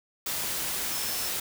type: tone in noise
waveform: sine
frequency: 5300 Hz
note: E8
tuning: 9 cents sharp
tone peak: -38 dBFS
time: 0.92-1.29 s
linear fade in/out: 5 ms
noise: white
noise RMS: -31 dBFS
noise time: 0.26-1.4 s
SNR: -10 dB
effects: none